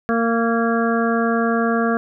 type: harmonic tone with a mistuned harmonic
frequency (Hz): 230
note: A#3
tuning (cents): -23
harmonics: 1 / 2 / 3 / 5 / 6 / 7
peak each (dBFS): -19 / -22 / -24 / -26 / -27 / -27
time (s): 0.09-1.97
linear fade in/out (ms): 0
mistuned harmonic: 7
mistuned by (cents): +34
effects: none